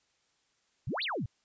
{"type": "exponential two-way sweep", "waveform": "sine", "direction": "up then down", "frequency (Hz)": [90.7, 4657, 90.7], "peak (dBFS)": -31, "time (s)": [0.87, 1.26], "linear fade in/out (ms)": 5, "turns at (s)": 1.03, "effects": ["white hiss -73 dBFS RMS until 1.44 s", "resampled to 16000 Hz"]}